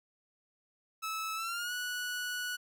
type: tone with pitch glide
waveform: sawtooth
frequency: 1304 to 1472.2 Hz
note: E6 to F#6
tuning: -19 to -9 cents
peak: -31 dBFS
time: 1.02-2.57 s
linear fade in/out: 20 ms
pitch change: +210 cents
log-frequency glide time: 1.35-1.73 s
effects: none